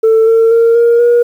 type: tone with pitch steps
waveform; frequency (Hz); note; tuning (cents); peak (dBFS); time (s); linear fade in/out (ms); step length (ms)
sine; 445.3 / 453.1 / 461 / 469.1 / 477.3; A4 / A#4 / A#4 / A#4 / A#4; +21 / -49 / -19 / +11 / +41; -3; 0.03-1.23; 10; 240
effects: tanh soft clip ceiling -3 dBFS + 7-bit